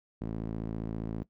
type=tone with band-pass filter; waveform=sawtooth; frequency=55 Hz; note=A1; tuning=in tune; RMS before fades=-36 dBFS; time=0.21-1.23 s; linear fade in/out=0 ms; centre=240 Hz; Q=1.2; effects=noise-tail reverb RT60 0.1 s tail -17 dB re dry